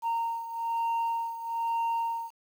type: beating tone pair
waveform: sine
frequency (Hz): 922 / 923.1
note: A#5 / A#5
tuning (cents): -19 / -17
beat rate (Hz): 1.1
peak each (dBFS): -27 / -31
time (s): 0.02-2.31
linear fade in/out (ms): 50
effects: tanh soft clip ceiling -25 dBFS + 9-bit